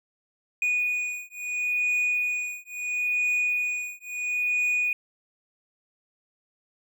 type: beating tone pair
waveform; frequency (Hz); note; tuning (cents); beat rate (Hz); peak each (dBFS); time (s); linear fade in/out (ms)
triangle; 2466 / 2466.74; D#7 / D#7; -16 / -16; 0.74; -26; 0.62-4.93; 2
effects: none